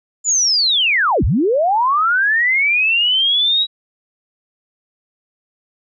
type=linear two-way sweep; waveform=sine; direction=down then up; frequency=7140 to 41.2 to 3882 Hz; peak=-12 dBFS; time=0.24-3.67 s; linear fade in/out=50 ms; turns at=1.24 s; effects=none